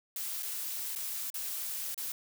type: noise with dropouts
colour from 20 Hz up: blue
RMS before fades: -37 dBFS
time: 0.16-2.12 s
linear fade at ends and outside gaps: 2 ms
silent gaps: 0.425-0.429 / 0.952-0.959 / 1.302-1.342 / 1.945-1.977 s
effects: none